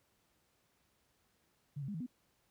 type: tone with pitch steps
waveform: sine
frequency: 144.5 / 135.8 / 205.2 / 160.4 / 248.3 Hz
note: D3 / C#3 / G#3 / E3 / B3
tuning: -28 / -35 / -21 / -47 / +9 cents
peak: -38 dBFS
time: 1.76-2.065 s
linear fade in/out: 10 ms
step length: 61 ms
effects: pink hiss -75 dBFS RMS until 2.5 s + high-pass 60 Hz 12 dB/octave